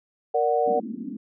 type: chord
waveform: sine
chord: Bb augmented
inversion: none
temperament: equal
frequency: 466.2 / 587.3 / 740 Hz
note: Bb4 / D5 / F#5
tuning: 0 / 0 / 0 cents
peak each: -23 / -25 / -23 dBFS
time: 0.34-0.8 s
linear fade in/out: 10 ms
type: band-pass noise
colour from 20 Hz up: white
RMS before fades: -34 dBFS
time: 0.66-1.17 s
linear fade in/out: 5 ms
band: 210 to 280 Hz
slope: 48 dB/octave
effects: none